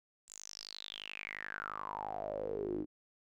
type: tone with band-pass filter sweep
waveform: sawtooth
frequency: 51.5 Hz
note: G#1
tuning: 14 cents flat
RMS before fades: -42 dBFS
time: 0.27-2.86 s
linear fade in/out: 50 ms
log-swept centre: 7700 to 300 Hz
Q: 9.6
effects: none